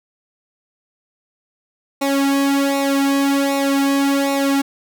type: tone with flanger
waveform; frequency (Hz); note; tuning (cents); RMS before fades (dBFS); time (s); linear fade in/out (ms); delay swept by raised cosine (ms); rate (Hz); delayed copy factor
sawtooth; 277.2; C#4; 0; -17; 2.01-4.62; 10; 0.62 to 2.22; 1.3; -0.85
effects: none